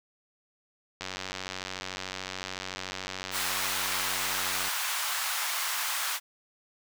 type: click train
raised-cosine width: 0.2 ms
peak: -17 dBFS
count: 345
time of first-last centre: 1.01-4.681 s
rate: 93.7 Hz
type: high-pass noise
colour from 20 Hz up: pink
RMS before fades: -31 dBFS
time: 3.31-6.2 s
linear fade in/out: 50 ms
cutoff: 930 Hz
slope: 24 dB/octave
effects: none